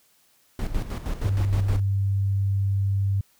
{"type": "noise with tremolo", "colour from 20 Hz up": "brown", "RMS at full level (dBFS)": -26, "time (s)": [0.59, 1.8], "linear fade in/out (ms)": 2, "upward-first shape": "square", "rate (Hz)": 6.4, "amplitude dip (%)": 65}
{"type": "tone", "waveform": "sine", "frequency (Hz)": 98.4, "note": "G2", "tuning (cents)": 7, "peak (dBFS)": -20, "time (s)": [1.24, 3.21], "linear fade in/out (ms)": 5}
{"effects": ["white hiss -62 dBFS RMS until 3.39 s"]}